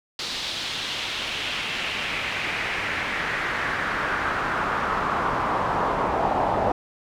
brown noise with band-pass filter sweep, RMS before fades -26 dBFS, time 0.19-6.72 s, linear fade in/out 2 ms, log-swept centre 4200 to 770 Hz, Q 2.3, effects none

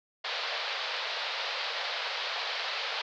white band-pass noise, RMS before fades -34 dBFS, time 0.24-3.02 s, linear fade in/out 10 ms, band 470 to 4600 Hz, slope 48 dB/octave, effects none

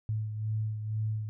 sine beating tone pair, 108.1 / 110.2 Hz, A2 / A2, -30 / +3 cents, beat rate 2.1 Hz, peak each -30 / -39 dBFS, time 0.09-1.29 s, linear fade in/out 0 ms, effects none

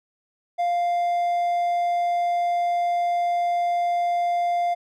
triangle tone, 698.5 Hz, F5, in tune, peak -18 dBFS, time 0.58-4.75 s, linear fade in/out 20 ms, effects none

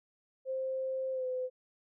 sine tone with pitch glide, 525 to 509.2 Hz, C5 to C5, +6 to -47 cents, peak -32 dBFS, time 0.45-1.5 s, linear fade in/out 50 ms, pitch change -53 cents, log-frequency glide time 1.12-1.26 s, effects none

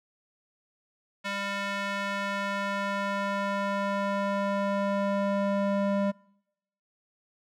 square tone with band-pass filter sweep, 199.5 Hz, G3, 31 cents sharp, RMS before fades -29 dBFS, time 1.24-6.12 s, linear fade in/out 20 ms, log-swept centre 2100 to 500 Hz, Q 0.99, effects noise-tail reverb RT60 0.8 s tail -25 dB re dry

